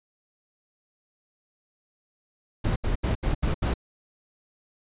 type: noise bursts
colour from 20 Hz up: brown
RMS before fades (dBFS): -24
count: 6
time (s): 2.64-3.74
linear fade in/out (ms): 10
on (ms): 120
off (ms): 76
effects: resampled to 8000 Hz